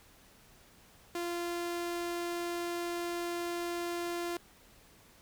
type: tone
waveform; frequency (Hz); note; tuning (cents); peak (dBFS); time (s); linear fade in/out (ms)
sawtooth; 345.8; F4; -17; -30; 1.15-4.37; 2
effects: pink hiss -60 dBFS RMS until 5.21 s